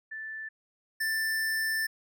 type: tone pair in turn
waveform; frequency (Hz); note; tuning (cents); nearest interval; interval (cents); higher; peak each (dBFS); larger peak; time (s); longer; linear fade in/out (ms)
sine / square; 1760 / 1772.2; A6 / A6; 0 / +12; unison; 12; second; -36 / -28; second; 0.11-0.49 / 1-1.87; second; 10
effects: none